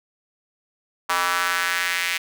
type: tone with high-pass filter sweep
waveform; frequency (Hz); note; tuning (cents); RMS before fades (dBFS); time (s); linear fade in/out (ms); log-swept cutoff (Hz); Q
square; 88.7; F2; +27; -23; 1.09-2.18; 10; 1100 to 2200; 2.4
effects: none